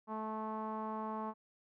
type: tone with low-pass filter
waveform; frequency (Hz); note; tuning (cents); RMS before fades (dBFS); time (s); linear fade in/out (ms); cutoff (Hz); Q
sawtooth; 217.8; A3; -17; -40; 0.07-1.34; 50; 1000; 8.5
effects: none